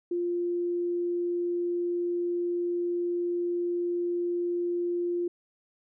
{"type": "tone", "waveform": "sine", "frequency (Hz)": 349.2, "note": "F4", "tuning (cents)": 0, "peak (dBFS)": -26, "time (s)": [0.11, 5.28], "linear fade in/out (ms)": 5, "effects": []}